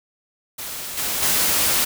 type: noise with level steps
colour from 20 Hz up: white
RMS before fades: -31 / -24 / -19 dBFS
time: 0.58-1.85 s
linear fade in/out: 10 ms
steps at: 0.97 / 1.22 s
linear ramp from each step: 10 ms
effects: none